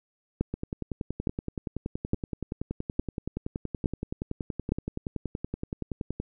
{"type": "two click trains", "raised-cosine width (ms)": 3, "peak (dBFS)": [-18, -12], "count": [61, 6], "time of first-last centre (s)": [[0.54, 6.2], [0.41, 4.72]], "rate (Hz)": [10.6, 1.16], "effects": []}